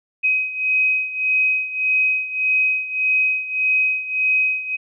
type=beating tone pair; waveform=sine; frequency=2525 / 2526.7 Hz; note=D#7 / D#7; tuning=+25 / +26 cents; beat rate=1.7 Hz; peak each=-18 / -22 dBFS; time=0.23-4.77 s; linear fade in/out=20 ms; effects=none